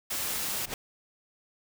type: noise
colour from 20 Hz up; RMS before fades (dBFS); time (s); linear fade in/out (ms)
white; -32; 0.1-0.66; 10
type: noise with exponential growth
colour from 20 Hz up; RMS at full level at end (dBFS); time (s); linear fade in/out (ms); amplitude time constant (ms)
pink; -29; 0.59-0.74; 1; 31
effects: none